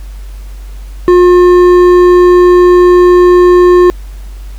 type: tone with hard clipping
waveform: sine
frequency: 357.2 Hz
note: F4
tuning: 39 cents sharp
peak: -3 dBFS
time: 1.08-3.9 s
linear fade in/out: 0 ms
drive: 8 dB
effects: added 48 Hz sine -22 dBFS peak until 4.58 s + pink hiss -41 dBFS RMS until 4.58 s